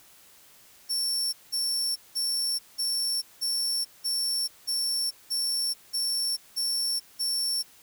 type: tone bursts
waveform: sawtooth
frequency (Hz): 5440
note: F8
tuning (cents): -46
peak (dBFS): -23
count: 11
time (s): 0.89-7.63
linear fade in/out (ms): 20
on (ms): 440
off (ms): 190
effects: white hiss -55 dBFS RMS until 7.82 s